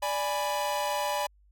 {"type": "chord", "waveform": "45% pulse", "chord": "G# diminished", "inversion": "second", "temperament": "equal", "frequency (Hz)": [587.3, 830.6, 987.8], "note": ["D5", "G#5", "B5"], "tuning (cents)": [0, 0, 0], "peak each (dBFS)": -32, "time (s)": [0.02, 1.27], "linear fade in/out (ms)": 10, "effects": ["added 50 Hz sine -58 dBFS peak until 1.51 s"]}